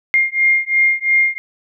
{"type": "beating tone pair", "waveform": "sine", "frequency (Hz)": [2119, 2121.9], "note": ["C7", "C7"], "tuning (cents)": [21, 24], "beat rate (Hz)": 2.9, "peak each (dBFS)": -15, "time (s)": [0.14, 1.38], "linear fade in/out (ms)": 0, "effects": []}